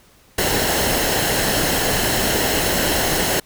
pink noise with comb filter, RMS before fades -19 dBFS, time 0.38-3.4 s, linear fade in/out 5 ms, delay 0.84 ms, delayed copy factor -0.5, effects pink hiss -52 dBFS RMS until 3.45 s

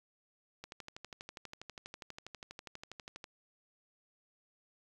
click train, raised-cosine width 0.2 ms, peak -28 dBFS, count 33, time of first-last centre 0.64-3.242 s, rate 12.3 Hz, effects 10-bit

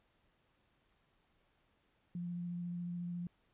sine tone with vibrato, 174.61 Hz, F3, in tune, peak -38 dBFS, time 2.15-3.27 s, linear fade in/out 2 ms, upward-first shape sine, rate 14 Hz, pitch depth 12 cents each way, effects pink hiss -75 dBFS RMS until 3.53 s + resampled to 8000 Hz

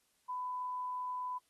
sine tone, 1000 Hz, B5, 21 cents sharp, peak -36 dBFS, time 0.28-1.39 s, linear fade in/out 20 ms, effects white hiss -75 dBFS RMS until 1.49 s + AAC 32 kbps

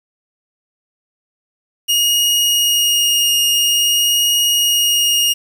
sawtooth tone with vibrato, 2863 Hz, F7, 42 cents sharp, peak -9 dBFS, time 1.88-5.34 s, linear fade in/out 20 ms, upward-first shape sine, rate 0.49 Hz, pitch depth 8 cents each way, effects 7-bit

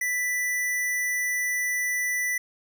square tone, 1980 Hz, B6, 4 cents sharp, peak -25 dBFS, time 0.01-2.38 s, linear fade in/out 5 ms, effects none

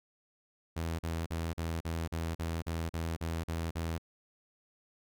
sawtooth tone bursts, 82.41 Hz, E2, in tune, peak -29 dBFS, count 12, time 0.76-3.982 s, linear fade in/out 10 ms, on 230 ms, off 42 ms, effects none

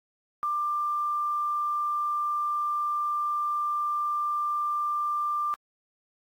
sine tone with quantisation, 1188 Hz, D6, 20 cents sharp, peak -25 dBFS, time 0.43-5.54 s, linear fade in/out 0 ms, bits 9, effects AAC 64 kbps

